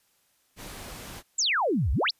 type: noise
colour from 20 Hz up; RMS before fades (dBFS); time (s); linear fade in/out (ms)
pink; -41; 0.56-1.23; 50
type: exponential two-way sweep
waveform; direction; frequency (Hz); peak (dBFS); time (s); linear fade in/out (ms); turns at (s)
sine; down then up; 7902 to 55.8 to 5820; -22; 1.38-2.11; 10; 1.92
effects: white hiss -68 dBFS RMS until 2.19 s + resampled to 32000 Hz